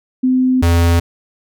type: tone pair in turn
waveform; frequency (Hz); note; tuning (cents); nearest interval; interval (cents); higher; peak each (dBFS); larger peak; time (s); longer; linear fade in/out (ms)
sine / square; 256.4 / 85.07; C4 / F2; -35 / -45; octave + perfect fifth; 1910; first; -10; neither; 0.23-0.62 / 0.62-1; first; 10
effects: none